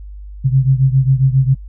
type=beating tone pair; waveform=sine; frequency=130.81 / 138.21 Hz; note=C3 / C#3; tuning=0 / -5 cents; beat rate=7.4 Hz; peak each=-11 / -14 dBFS; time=0.44-1.55 s; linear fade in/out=20 ms; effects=noise-tail reverb RT60 0.1 s tail -25 dB re dry + added 50 Hz sine -29 dBFS peak until 1.68 s